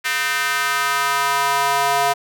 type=tone with high-pass filter sweep; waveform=square; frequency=140 Hz; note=C#3; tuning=18 cents sharp; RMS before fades=-19 dBFS; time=0.04-2.14 s; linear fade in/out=20 ms; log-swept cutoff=1800 to 750 Hz; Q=2.3; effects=none